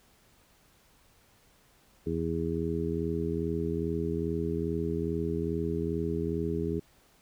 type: harmonic tone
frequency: 82.41 Hz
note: E2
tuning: in tune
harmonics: 1 / 2 / 3 / 4 / 5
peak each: -36 / -34 / -36 / -35 / -33 dBFS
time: 2.06-6.8 s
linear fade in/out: 10 ms
effects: pink hiss -63 dBFS RMS until 7.21 s